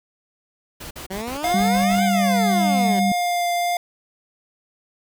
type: noise bursts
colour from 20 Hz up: pink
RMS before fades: -35 dBFS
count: 8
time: 0.8-2.002 s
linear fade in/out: 10 ms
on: 110 ms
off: 46 ms
type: exponential two-way sweep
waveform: 15% pulse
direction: up then down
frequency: 184.6 to 790 to 184.6 Hz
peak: -21 dBFS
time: 1.1-3 s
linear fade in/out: 10 ms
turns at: 2.04 s
type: tone with vibrato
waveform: square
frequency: 706 Hz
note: F5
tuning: 19 cents sharp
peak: -20 dBFS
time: 1.44-3.77 s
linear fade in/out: 2 ms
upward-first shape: triangle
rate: 0.84 Hz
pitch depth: 20 cents each way
type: tone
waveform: sine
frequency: 196.7 Hz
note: G3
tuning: 6 cents sharp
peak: -18 dBFS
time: 1.54-3.12 s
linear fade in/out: 2 ms
effects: none